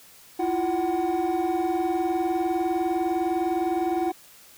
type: tone cluster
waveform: triangle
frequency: 330.1 / 349.9 / 749 Hz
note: E4 / F4 / F#5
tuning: +2 / +3 / +21 cents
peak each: -24 dBFS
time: 0.39-4.12 s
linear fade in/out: 10 ms
effects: tanh soft clip ceiling -16 dBFS + white hiss -51 dBFS RMS until 4.57 s